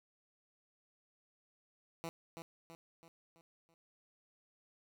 10% pulse tone with echo, 165.9 Hz, E3, 11 cents sharp, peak -32 dBFS, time 2.04-2.09 s, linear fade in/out 0 ms, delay 330 ms, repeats 5, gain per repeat -6 dB, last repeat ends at 3.74 s, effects none

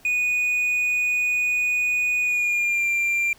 triangle tone with pitch glide, 2475 to 2376 Hz, D#7 to D7, -10 to +20 cents, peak -18 dBFS, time 0.05-3.33 s, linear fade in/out 2 ms, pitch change -70 cents, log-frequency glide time 2.21-2.86 s, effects pink hiss -53 dBFS RMS until 3.38 s

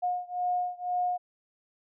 sine beating tone pair, 718 / 720 Hz, F5 / F#5, +48 / -47 cents, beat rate 2 Hz, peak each -30 / -31 dBFS, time 0.02-1.18 s, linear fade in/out 20 ms, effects none

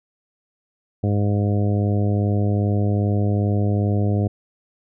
harmonic tone, 102.5 Hz, G#2, 22 cents flat, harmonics 1 / 2 / 3 / 4 / 5 / 6 / 7, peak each -18 / -24 / -28 / -30 / -32 / -34 / -35 dBFS, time 1.03-4.28 s, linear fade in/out 10 ms, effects none

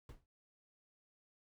brown noise with exponential decay, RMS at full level -45 dBFS, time 0.09-0.26 s, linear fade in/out 2 ms, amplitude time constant 36 ms, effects none

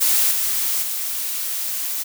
blue noise with level steps, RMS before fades -17 / -21 / -25 dBFS, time 0-2.04 s, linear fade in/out 20 ms, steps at 0.31 / 0.82 s, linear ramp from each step 5 ms, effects none

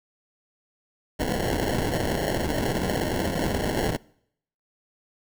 violet noise with sample-and-hold, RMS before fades -26 dBFS, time 1.19-3.97 s, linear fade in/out 10 ms, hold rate 1225 Hz, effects noise-tail reverb RT60 0.7 s tail -24 dB re dry

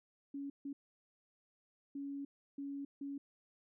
sine tone bursts at uneven times, 280 Hz, C#4, 18 cents sharp, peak -40 dBFS, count 5, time 0.34-0.5 / 0.65-0.73 / 1.95-2.25 / 2.58-2.85 / 3.01-3.18 s, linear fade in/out 5 ms, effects none

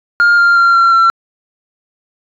sine tone with pitch steps, 1410 / 1395.4 / 1381 / 1366.7 / 1352.6 Hz, F6 / F6 / F6 / F6 / E6, +16 / -2 / -20 / -38 / +44 cents, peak -3 dBFS, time 0.2-1.1 s, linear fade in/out 0 ms, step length 180 ms, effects tanh soft clip ceiling -5 dBFS

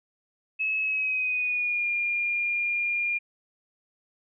sine tone with pitch glide, 2583 to 2410 Hz, E7 to D7, -36 to +44 cents, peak -24 dBFS, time 0.59-3.19 s, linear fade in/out 20 ms, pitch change -120 cents, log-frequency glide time 0.8-1.88 s, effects none

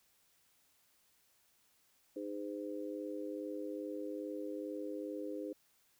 harmonic tone, 102.4 Hz, G#2, 24 cents flat, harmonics 3 / 4 / 5, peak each -42 / -45 / -44 dBFS, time 2.16-5.53 s, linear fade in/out 5 ms, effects white hiss -72 dBFS RMS until 5.99 s

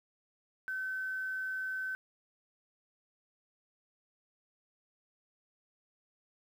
sine tone with quantisation, 1528 Hz, G6, 45 cents flat, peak -34 dBFS, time 0.68-1.95 s, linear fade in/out 0 ms, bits 10, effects none

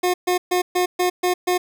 25% pulse tone bursts, 360 Hz, F#4, 47 cents flat, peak -13 dBFS, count 7, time 0.03-1.58 s, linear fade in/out 10 ms, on 110 ms, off 130 ms, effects none

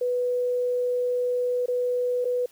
sine tone with dropouts, 493.9 Hz, B4, in tune, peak -22 dBFS, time 0.01-2.46 s, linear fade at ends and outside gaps 5 ms, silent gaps 1.66-1.682 / 2.246-2.252 s, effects white hiss -57 dBFS RMS until 2.51 s

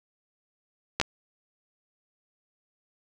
clicks, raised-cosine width 0.2 ms, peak -6 dBFS, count 2, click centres 1 / 1.014 s, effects none

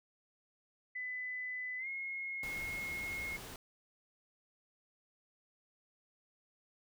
sine tone with pitch glide, 2004 to 2160 Hz, B6 to C#7, +25 to -45 cents, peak -38 dBFS, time 0.95-3.37 s, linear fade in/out 10 ms, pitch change +130 cents, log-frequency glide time 1.78-1.88 s
pink noise, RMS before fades -48 dBFS, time 2.43-3.56 s, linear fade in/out 2 ms
effects none

